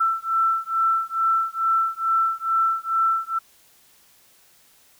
sine beating tone pair, 1334 / 1336.3 Hz, E6 / E6, +20 / +23 cents, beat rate 2.3 Hz, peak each -22 dBFS, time 0-3.39 s, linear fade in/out 10 ms, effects white hiss -56 dBFS RMS until 4.99 s

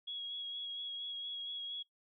sine tone with vibrato, 3322 Hz, G#7, in tune, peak -39 dBFS, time 0.07-1.83 s, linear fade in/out 10 ms, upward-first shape sine, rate 4.3 Hz, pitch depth 18 cents each way, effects noise-tail reverb RT60 0.1 s tail -17 dB re dry

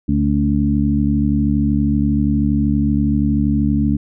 harmonic tone with a mistuned harmonic, 72.6 Hz, D2, 19 cents flat, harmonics 1 / 2 / 3 / 4, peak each -20 / -20 / -17 / -19 dBFS, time 0.08-3.97 s, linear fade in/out 10 ms, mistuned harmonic 4, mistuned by -25 cents, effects none

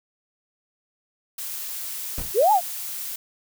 blue noise, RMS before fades -32 dBFS, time 1.38-3.16 s, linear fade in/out 5 ms
brown noise with exponential decay, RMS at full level -26 dBFS, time 2.18-2.38 s, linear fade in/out 0 ms, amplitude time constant 42 ms
sine linear two-way sweep, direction up then down, 349.2 to 880 to 655 Hz, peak -14 dBFS, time 2.34-2.61 s, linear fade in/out 50 ms, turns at 2.52 s
effects none

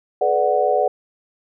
sine chord, G# half-diminished seventh, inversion none, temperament equal with one note detuned, 426.2 / 493.9 / 587.3 / 740 Hz, G#4 / B4 / D5 / F#5, +45 / 0 / 0 / 0 cents, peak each -22 / -21 / -20 / -19 dBFS, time 0.21-0.88 s, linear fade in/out 5 ms, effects none

